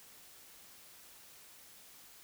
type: silence
effects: white hiss -57 dBFS RMS until 2.23 s